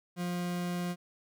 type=tone; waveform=40% pulse; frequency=176.5 Hz; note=F3; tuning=19 cents sharp; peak=-31 dBFS; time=0.16-0.96 s; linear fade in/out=50 ms; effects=none